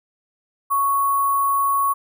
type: tone with sample-and-hold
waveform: sine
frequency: 1108.7 Hz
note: C#6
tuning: in tune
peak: -16 dBFS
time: 0.7-1.94 s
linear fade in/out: 20 ms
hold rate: 11025 Hz
effects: none